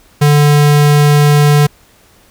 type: tone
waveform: square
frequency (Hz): 146.83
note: D3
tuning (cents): 0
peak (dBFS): -6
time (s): 0.21-1.67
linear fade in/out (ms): 10
effects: pink hiss -47 dBFS RMS until 2.3 s